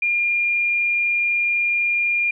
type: tone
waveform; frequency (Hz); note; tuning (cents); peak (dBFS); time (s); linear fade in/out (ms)
sine; 2408; D7; +43; -17; 0.02-2.31; 5
effects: none